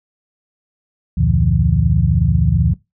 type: tone cluster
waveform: sine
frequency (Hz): 70.3 / 86.3 / 116.7 / 145.4 / 168.3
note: C#2 / F2 / A#2 / D3 / E3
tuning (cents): +25 / -20 / +2 / -17 / +36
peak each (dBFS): -18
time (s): 1.17-2.74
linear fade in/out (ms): 10
effects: noise-tail reverb RT60 0.2 s tail -19 dB re dry